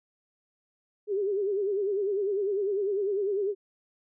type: tone with vibrato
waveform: sine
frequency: 400 Hz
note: G4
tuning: 35 cents sharp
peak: -25 dBFS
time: 1.07-3.55 s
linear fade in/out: 50 ms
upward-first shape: sine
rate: 10 Hz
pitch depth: 95 cents each way
effects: none